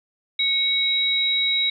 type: tone pair together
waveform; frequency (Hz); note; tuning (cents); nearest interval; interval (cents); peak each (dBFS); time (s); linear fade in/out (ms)
sine; 2217 / 3840; C#7 / B7; 0 / -49; minor seventh; 951; -25 / -19; 0.39-1.7; 5
effects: none